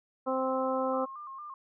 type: harmonic tone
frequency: 261.6 Hz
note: C4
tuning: in tune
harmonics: 1 / 2 / 3 / 4 / 5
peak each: -34 / -30 / -36 / -35 / -37 dBFS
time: 0.26-1.06 s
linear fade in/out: 20 ms
type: tone with vibrato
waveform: sine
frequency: 1134 Hz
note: C#6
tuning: 39 cents sharp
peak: -40 dBFS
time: 0.93-1.54 s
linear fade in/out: 2 ms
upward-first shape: square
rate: 4.4 Hz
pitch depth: 94 cents each way
effects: none